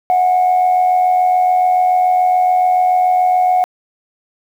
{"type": "tone with amplitude modulation", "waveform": "sine", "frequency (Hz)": 731, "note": "F#5", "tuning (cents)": -21, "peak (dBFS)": -6, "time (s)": [0.1, 3.64], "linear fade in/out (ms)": 0, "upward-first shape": "sine", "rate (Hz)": 87, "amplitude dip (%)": 50, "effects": ["tanh soft clip ceiling -6 dBFS", "7-bit"]}